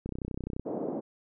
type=click train; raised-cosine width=3 ms; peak=-22 dBFS; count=18; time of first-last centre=0.06-0.596 s; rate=31.7 Hz
type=band-pass noise; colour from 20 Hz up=pink; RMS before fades=-34 dBFS; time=0.65-1.01 s; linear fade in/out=20 ms; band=210 to 640 Hz; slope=24 dB/octave
effects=none